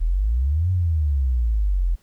sine exponential two-way sweep, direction up then down, 38.4 to 93.6 to 41.02 Hz, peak -17 dBFS, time 0-1.96 s, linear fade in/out 20 ms, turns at 0.71 s, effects pink hiss -61 dBFS RMS until 2.02 s

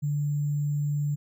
sine tone with sample-and-hold, 146.2 Hz, D3, 7 cents flat, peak -24 dBFS, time 0.02-1.16 s, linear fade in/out 20 ms, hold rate 7350 Hz, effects none

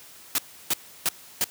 white noise bursts, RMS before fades -23 dBFS, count 4, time 0.35-1.442 s, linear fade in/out 2 ms, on 33 ms, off 320 ms, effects white hiss -48 dBFS RMS until 1.5 s + high-pass 60 Hz 12 dB/octave

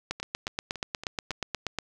two click trains, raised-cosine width 0.2 ms, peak -21 / -12 dBFS, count 5 / 15, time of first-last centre 0.2-1.314 / 0.11-1.787 s, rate 3.59 / 8.35 Hz, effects none

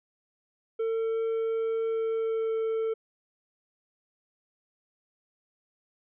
triangle tone with pitch glide, 450.3 to 446.2 Hz, A4 to A4, +40 to +24 cents, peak -24 dBFS, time 0.79-2.94 s, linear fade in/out 10 ms, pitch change -16 cents, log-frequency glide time 1.99-2.56 s, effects resampled to 8000 Hz

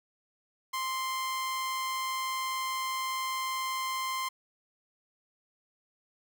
sawtooth tone with amplitude modulation, 1046.5 Hz, C6, in tune, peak -26 dBFS, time 0.73-4.29 s, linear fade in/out 10 ms, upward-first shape sine, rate 200 Hz, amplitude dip 25%, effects none

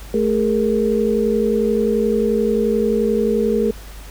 sine tone cluster, 218.4 / 412.8 / 464.2 Hz, A3 / G#4 / A#4, -13 / -10 / -7 cents, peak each -19 dBFS, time 0.14-3.71 s, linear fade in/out 2 ms, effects added 50 Hz sine -34 dBFS peak until 4.1 s + pink hiss -41 dBFS RMS until 4.1 s

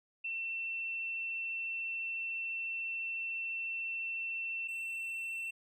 sine / triangle tone pair in turn, 2693 / 2693 Hz, E7 / E7, +36 / +36 cents, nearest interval unison, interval 0 cents, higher neither, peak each -35 / -35 dBFS, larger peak neither, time 0.24-4.68 / 4.68-5.51 s, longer first, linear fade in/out 10 ms, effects none

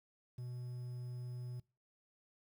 triangle tone with quantisation, 123.5 Hz, B2, in tune, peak -40 dBFS, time 0.38-1.6 s, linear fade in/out 5 ms, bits 11, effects noise-tail reverb RT60 0.3 s tail -23 dB re dry

